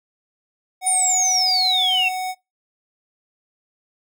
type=tone; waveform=square; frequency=743 Hz; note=F#5; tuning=7 cents sharp; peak=-24 dBFS; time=0.81-2.35 s; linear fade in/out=50 ms
type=exponential sweep; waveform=sine; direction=down; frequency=9397 to 2637 Hz; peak=-16 dBFS; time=0.86-2.09 s; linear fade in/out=10 ms
effects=noise-tail reverb RT60 0.2 s tail -21 dB re dry